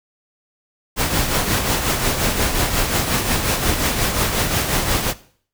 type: noise with tremolo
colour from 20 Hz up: pink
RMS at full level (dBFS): -17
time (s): 0.96-5.14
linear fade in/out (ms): 50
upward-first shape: triangle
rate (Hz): 5.6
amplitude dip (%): 55
effects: noise-tail reverb RT60 0.5 s tail -17 dB re dry